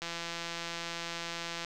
click train, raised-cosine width 0.2 ms, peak -20 dBFS, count 276, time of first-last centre 0.02-1.647 s, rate 169 Hz, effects none

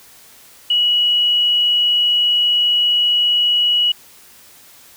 sine tone, 2925 Hz, F#7, 21 cents flat, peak -12 dBFS, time 0.7-3.92 s, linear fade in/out 5 ms, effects white hiss -45 dBFS RMS until 4.96 s

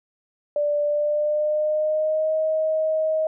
sine tone with pitch glide, 587.3 to 629.5 Hz, D5 to D#5, 0 to +20 cents, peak -19 dBFS, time 0.56-3.27 s, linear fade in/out 2 ms, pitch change +120 cents, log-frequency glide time 0.83-2.35 s, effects none

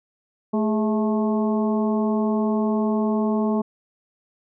harmonic tone with a mistuned harmonic, 217.4 Hz, A3, 21 cents flat, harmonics 1 / 2 / 3 / 4 / 5, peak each -20 / -26 / -30 / -32 / -34 dBFS, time 0.53-3.62 s, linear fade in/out 10 ms, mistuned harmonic 2, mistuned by -70 cents, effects none

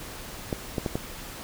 clicks, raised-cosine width 2 ms, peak -13 dBFS, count 4, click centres 0.528 / 0.782 / 0.862 / 0.955 s, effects pink hiss -40 dBFS RMS until 1.43 s

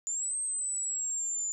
sine exponential two-way sweep, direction up then down, 7040 to 8372 to 7040 Hz, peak -30 dBFS, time 0.07-1.52 s, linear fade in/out 0 ms, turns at 0.37 s, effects none

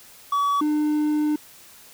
triangle tone pair in turn, 1137 / 301.2 Hz, C#6 / D4, +44 / +44 cents, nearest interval octave + major seventh, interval 2300 cents, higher first, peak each -17 dBFS, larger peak neither, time 0.32-0.61 / 0.61-1.36 s, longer second, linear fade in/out 5 ms, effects white hiss -48 dBFS RMS until 1.93 s

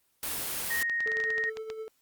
white noise, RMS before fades -33 dBFS, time 0.23-0.83 s, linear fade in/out 2 ms
sine tone, 1864.7 Hz, A#6, in tune, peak -27 dBFS, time 0.7-1.5 s, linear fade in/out 10 ms
clicks, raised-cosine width 0.2 ms, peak -23 dBFS, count 12, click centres 0.897 / 1.005 / 1.075 / 1.118 / 1.17 / 1.202 / 1.239 / 1.304 / 1.381 / 1.439 / 1.571 / 1.701 s
triangle tone with tremolo, 440 Hz, A4, in tune, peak -32 dBFS, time 1.06-1.88 s, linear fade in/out 0 ms, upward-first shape sine, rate 9.7 Hz, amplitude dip 50%
effects white hiss -71 dBFS RMS until 2.01 s + Opus 24 kbps

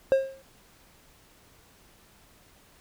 triangle tone with exponential decay, 536 Hz, C5, 42 cents sharp, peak -13 dBFS, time 0.12-0.42 s, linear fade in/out 0 ms, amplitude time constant 65 ms, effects pink hiss -58 dBFS RMS until 2.8 s

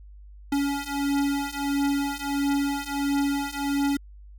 square beating tone pair, 280.7 / 282.2 Hz, C#4 / C#4, +22 / +31 cents, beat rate 1.5 Hz, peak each -28 / -27 dBFS, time 0.52-3.97 s, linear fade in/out 5 ms, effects added 50 Hz sine -43 dBFS peak until 4.38 s

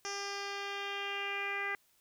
10% pulse tone with low-pass filter sweep, 400 Hz, G4, 35 cents sharp, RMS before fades -38 dBFS, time 0.05-1.75 s, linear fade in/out 0 ms, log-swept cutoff 5800 to 2000 Hz, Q 3.9, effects white hiss -70 dBFS RMS until 2 s

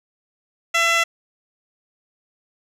15% pulse tone with band-pass filter, 672 Hz, E5, 33 cents sharp, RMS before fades -18 dBFS, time 0.74-1.04 s, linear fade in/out 10 ms, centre 3100 Hz, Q 0.73, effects none

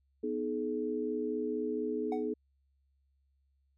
sine chord, G# minor, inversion first, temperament equal with one note detuned, 246.9 / 311.1 / 426 Hz, B3 / D#4 / G#4, 0 / 0 / +44 cents, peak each -37 / -37 / -34 dBFS, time 0.23-2.34 s, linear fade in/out 10 ms
triangle tone with exponential decay, 745 Hz, F#5, 12 cents sharp, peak -31 dBFS, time 2.12-2.3 s, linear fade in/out 2 ms, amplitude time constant 38 ms
effects added 68 Hz sine -70 dBFS peak until 3.77 s

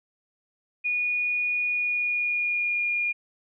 sine tone with pitch glide, 2454 to 2423 Hz, D#7 to D#7, -25 to -47 cents, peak -23 dBFS, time 0.84-3.13 s, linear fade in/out 20 ms, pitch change -22 cents, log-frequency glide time 1.69-2.85 s, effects none

